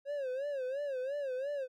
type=tone with vibrato; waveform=triangle; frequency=543 Hz; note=C#5; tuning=36 cents flat; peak=-32 dBFS; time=0.05-1.68 s; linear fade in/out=50 ms; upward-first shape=sine; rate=2.9 Hz; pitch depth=130 cents each way; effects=none